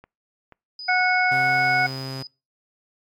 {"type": "click train", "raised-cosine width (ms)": 0.5, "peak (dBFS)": -30, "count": 4, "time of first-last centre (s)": [0.04, 1.489], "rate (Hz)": 2.07}
{"type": "tone with tremolo", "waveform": "sine", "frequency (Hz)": 4978, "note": "D#8", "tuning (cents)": 0, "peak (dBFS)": -31, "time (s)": [0.79, 2.27], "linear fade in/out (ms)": 2, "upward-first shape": "sine", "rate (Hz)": 1.3, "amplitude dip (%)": 40}
{"type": "harmonic tone", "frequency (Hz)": 734, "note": "F#5", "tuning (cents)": -14, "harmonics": [1, 2, 3], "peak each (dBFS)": [-21, -21, -21], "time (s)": [0.88, 1.87], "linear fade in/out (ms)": 10}
{"type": "tone", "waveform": "sawtooth", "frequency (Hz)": 133.1, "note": "C3", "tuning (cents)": 30, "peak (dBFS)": -26, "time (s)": [1.31, 2.23], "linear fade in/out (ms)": 10}
{"effects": ["noise-tail reverb RT60 0.3 s tail -26 dB re dry", "MP3 96 kbps"]}